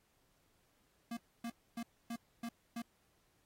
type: tone bursts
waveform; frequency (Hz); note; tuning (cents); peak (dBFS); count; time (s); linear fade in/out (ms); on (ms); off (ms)
square; 233.4; A#3; +2; -40; 6; 1.11-2.82; 5; 60; 270
effects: pink hiss -75 dBFS RMS until 3.45 s + AAC 48 kbps